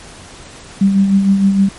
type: tone with tremolo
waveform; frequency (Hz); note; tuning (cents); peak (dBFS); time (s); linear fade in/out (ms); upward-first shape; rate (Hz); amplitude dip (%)
sine; 196; G3; 0; -6; 0.81-1.69; 5; sine; 6.5; 50
effects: pink hiss -36 dBFS RMS until 1.78 s + MP3 48 kbps